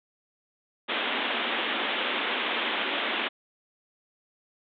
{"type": "band-pass noise", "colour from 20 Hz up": "white", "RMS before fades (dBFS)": -29, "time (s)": [0.88, 3.29], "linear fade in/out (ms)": 20, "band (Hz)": [210, 3600], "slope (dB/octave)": 96, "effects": []}